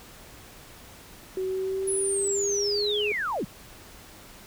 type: tone with pitch glide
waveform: sine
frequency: 375.9 to 417.1 Hz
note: F#4 to G#4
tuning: +27 to +7 cents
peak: -26 dBFS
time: 1.37-3.12 s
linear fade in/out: 2 ms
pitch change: +180 cents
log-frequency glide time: 1.48-2.97 s
type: linear sweep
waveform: sine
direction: down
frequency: 10548 to 116.54 Hz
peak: -26 dBFS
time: 1.87-3.45 s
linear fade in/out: 10 ms
effects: pink hiss -48 dBFS RMS until 4.46 s

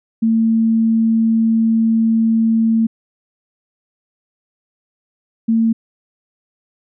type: tone pair in turn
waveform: sine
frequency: 225 / 226.1 Hz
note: A3 / A3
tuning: +39 / +47 cents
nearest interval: unison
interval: 8 cents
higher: second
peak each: -11 dBFS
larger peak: neither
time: 0.22-2.87 / 5.48-5.73 s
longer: first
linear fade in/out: 10 ms
effects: none

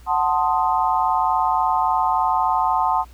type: chord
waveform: sine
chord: F# diminished seventh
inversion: none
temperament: equal with one note detuned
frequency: 740 / 883.6 / 1046.5 / 1244.5 Hz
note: F#5 / A5 / C6 / Eb6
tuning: 0 / +7 / 0 / 0 cents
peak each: -22 / -20 / -22 / -26 dBFS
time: 0.06-3.05 s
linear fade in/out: 50 ms
effects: added 60 Hz sine -42 dBFS peak until 3.13 s + pink hiss -53 dBFS RMS until 3.13 s

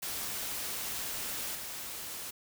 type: noise with level steps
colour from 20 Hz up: white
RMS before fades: -37 / -41 dBFS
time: 0.02-2.31 s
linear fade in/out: 10 ms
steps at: 1.55 s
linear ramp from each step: 2 ms
effects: none

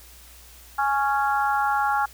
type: harmonic tone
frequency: 277.2 Hz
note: C#4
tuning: in tune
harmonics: 3 / 4 / 5 / 6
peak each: -22 / -28 / -25 / -34 dBFS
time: 0.78-2.06 s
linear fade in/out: 10 ms
effects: added 60 Hz sine -49 dBFS peak until 2.13 s + white hiss -49 dBFS RMS until 2.13 s

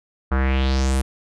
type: tone with low-pass filter sweep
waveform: square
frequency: 66.2 Hz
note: C2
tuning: 21 cents sharp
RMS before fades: -19 dBFS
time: 0.31-1.02 s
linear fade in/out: 10 ms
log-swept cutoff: 1300 to 11000 Hz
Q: 3.2
effects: none

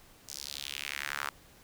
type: tone with high-pass filter sweep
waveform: sawtooth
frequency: 71 Hz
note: C#2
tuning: 42 cents sharp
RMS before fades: -39 dBFS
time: 0.28-1.3 s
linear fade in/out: 10 ms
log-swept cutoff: 6000 to 1200 Hz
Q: 2.4
effects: pink hiss -58 dBFS RMS until 1.63 s

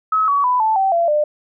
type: tone with pitch steps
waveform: sine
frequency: 1284 / 1130.8 / 995.8 / 877 / 772.3 / 680.2 / 599 Hz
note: E6 / C#6 / B5 / A5 / G5 / F5 / D5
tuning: -46 / +34 / +14 / -6 / -26 / -46 / +34 cents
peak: -13 dBFS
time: 0.12-1.24 s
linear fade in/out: 5 ms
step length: 160 ms
effects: none

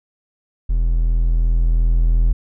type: tone with level ramp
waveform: triangle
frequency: 41.42 Hz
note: E1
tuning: 9 cents sharp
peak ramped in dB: -12 to -9 dBFS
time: 0.69-2.33 s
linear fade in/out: 10 ms
effects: none

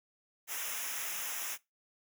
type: noise with comb filter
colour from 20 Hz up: white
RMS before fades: -38 dBFS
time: 0.47-1.58 s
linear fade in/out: 50 ms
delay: 0.23 ms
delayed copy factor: -0.85
effects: noise-tail reverb RT60 0.2 s tail -20 dB re dry

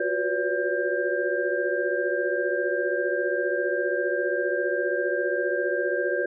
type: tone cluster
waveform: sine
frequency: 357.4 / 372.4 / 496 / 569 / 1591 Hz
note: F4 / F#4 / B4 / C#5 / G6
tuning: +40 / +11 / +7 / +45 / +25 cents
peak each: -30 / -31 / -29 / -28 / -29 dBFS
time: 0-6.26 s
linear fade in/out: 5 ms
effects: none

